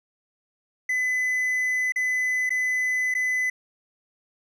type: tone with dropouts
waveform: triangle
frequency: 2010 Hz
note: B6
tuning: 30 cents sharp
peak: -20 dBFS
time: 0.89-3.5 s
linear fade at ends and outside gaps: 5 ms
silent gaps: 1.922-1.959 / 2.494-2.504 / 3.141-3.149 s
effects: none